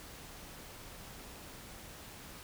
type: silence
effects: pink hiss -50 dBFS RMS until 2.43 s